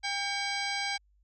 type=harmonic tone with a mistuned harmonic; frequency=800 Hz; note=G5; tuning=35 cents sharp; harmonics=1 / 2 / 3 / 4 / 5 / 6 / 7 / 8 / 10; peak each=-36 / -38 / -35 / -41 / -40 / -38 / -43 / -48 / -48 dBFS; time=0.03-0.98 s; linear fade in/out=20 ms; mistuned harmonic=3; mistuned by=-99 cents; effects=added 50 Hz sine -63 dBFS peak until 1.23 s